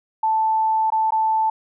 sine tone with dropouts, 880 Hz, A5, in tune, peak -16 dBFS, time 0.23-1.5 s, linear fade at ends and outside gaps 5 ms, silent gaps 0.903-0.921 / 1.107-1.121 s, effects none

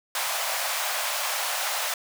pink high-pass noise, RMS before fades -28 dBFS, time 0.15-1.94 s, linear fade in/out 2 ms, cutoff 600 Hz, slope 48 dB/octave, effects none

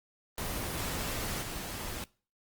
pink noise with level steps, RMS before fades -35 / -39 dBFS, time 0.38-2.04 s, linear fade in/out 0 ms, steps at 1.42 s, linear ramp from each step 10 ms, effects noise-tail reverb RT60 0.4 s tail -23 dB re dry + Opus 24 kbps

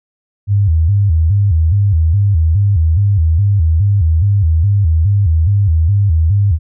sine tone with vibrato, 90.1 Hz, F#2, 45 cents flat, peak -8 dBFS, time 0.47-6.59 s, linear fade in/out 50 ms, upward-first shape square, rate 2.4 Hz, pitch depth 200 cents each way, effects none

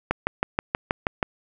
click train, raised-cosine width 0.5 ms, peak -6 dBFS, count 8, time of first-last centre 0.11-1.228 s, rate 6.26 Hz, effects none

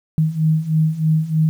sine beating tone pair, 155.56 / 158.76 Hz, D#3 / D#3, 0 / +35 cents, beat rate 3.2 Hz, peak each -19 / -16 dBFS, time 0.18-1.49 s, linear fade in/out 0 ms, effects 8-bit

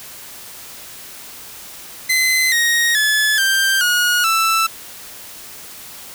sawtooth tone with pitch steps, 2044 / 1874.4 / 1718.8 / 1576.1 / 1445.3 / 1325.4 Hz, C7 / A#6 / A6 / G6 / F#6 / E6, -41 / +9 / -41 / +9 / -41 / +9 cents, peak -10 dBFS, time 2.09-4.67 s, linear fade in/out 10 ms, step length 430 ms, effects white hiss -36 dBFS RMS until 6.14 s

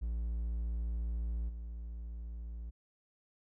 triangle tone with level steps, 57.2 Hz, A#1, 32 cents flat, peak -31 / -38 dBFS, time 0.01-2.71 s, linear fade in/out 20 ms, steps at 1.48 s, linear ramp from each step 20 ms, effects none

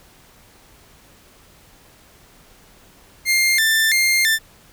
sawtooth tone with vibrato, 1938 Hz, B6, 33 cents flat, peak -11 dBFS, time 3.25-4.39 s, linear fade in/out 50 ms, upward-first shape square, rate 1.5 Hz, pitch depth 150 cents each way, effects pink hiss -50 dBFS RMS until 4.72 s

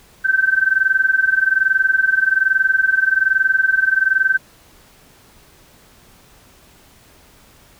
sine tone with amplitude modulation, 1547 Hz, G6, 23 cents flat, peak -9 dBFS, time 0.24-4.38 s, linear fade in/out 20 ms, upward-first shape sine, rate 21.2 Hz, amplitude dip 85%, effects pink hiss -49 dBFS RMS until 7.79 s

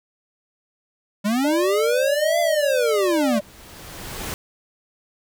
square linear two-way sweep, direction up then down, 196 to 686 to 206.3 Hz, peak -19 dBFS, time 1.24-3.4 s, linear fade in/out 20 ms, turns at 2.4 s
sine tone with vibrato, 596 Hz, D5, 25 cents sharp, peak -22 dBFS, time 1.44-3.41 s, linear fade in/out 10 ms, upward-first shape triangle, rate 3.5 Hz, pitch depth 23 cents each way
pink noise with exponential growth, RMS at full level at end -28 dBFS, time 2.54-4.34 s, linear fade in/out 0 ms, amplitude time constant 390 ms
effects none

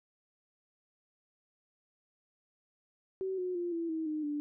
sine tone with pitch steps, 380 / 364.1 / 348.9 / 334.3 / 320.3 / 306.9 / 294 Hz, F#4 / F#4 / F4 / E4 / E4 / D#4 / D4, +46 / -28 / -2 / +24 / -50 / -24 / +2 cents, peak -32 dBFS, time 3.21-4.4 s, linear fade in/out 0 ms, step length 170 ms, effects none

